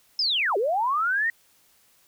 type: linear two-way sweep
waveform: sine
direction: down then up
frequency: 5310 to 375.8 to 1900 Hz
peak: -21 dBFS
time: 0.19-1.3 s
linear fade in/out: 2 ms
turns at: 0.57 s
effects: white hiss -61 dBFS RMS until 2.07 s